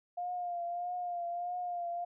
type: tone with vibrato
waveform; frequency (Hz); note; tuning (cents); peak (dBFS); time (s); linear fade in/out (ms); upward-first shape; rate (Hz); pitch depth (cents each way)
sine; 704; F5; +14; -34; 0.17-2.05; 10; triangle; 1.6; 42
effects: none